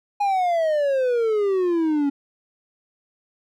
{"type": "exponential sweep", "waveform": "triangle", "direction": "down", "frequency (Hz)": [828, 277.2], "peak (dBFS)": -16, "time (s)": [0.2, 2.1], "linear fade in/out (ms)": 10, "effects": []}